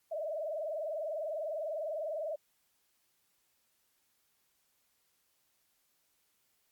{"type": "tone with vibrato", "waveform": "sine", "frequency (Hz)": 622.3, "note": "D#5", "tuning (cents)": 0, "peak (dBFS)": -34, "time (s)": [0.11, 2.36], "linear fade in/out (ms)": 10, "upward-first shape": "triangle", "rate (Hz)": 20, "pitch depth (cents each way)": 150, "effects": ["white hiss -75 dBFS RMS until 6.71 s", "Opus 48 kbps"]}